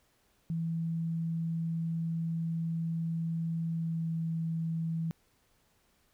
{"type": "tone with pitch glide", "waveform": "sine", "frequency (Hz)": [164.81, 163.58], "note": ["E3", "E3"], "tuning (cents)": [0, -13], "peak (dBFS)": -30, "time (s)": [0.5, 5.11], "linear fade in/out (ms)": 0, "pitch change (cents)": -13, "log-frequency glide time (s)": [3.72, 4.1], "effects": ["pink hiss -70 dBFS RMS until 6.13 s"]}